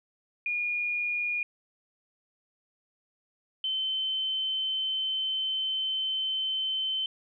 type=tone pair in turn; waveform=sine; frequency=2435 / 3075 Hz; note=D#7 / G7; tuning=-38 / -34 cents; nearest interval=major third; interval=404 cents; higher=second; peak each=-27 dBFS; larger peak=neither; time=0.46-1.43 / 3.64-7.06 s; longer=second; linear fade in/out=2 ms; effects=none